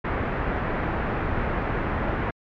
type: low-pass noise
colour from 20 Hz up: pink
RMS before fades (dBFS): -26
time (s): 0.04-2.31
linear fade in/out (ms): 10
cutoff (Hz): 2000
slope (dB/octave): 24
effects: MP3 96 kbps